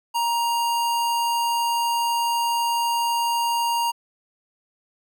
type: tone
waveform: square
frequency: 938 Hz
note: A#5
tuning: 11 cents sharp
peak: -21 dBFS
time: 0.14-3.92 s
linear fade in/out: 20 ms
effects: none